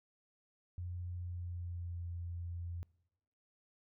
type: tone with pitch glide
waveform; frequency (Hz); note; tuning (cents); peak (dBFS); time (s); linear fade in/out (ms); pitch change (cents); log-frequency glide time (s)
sine; 88.6 to 86.28; F2 to F2; +25 to -20; -39; 0.78-2.83; 0; -45; 1.17-2.06
effects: noise-tail reverb RT60 0.9 s tail -24 dB re dry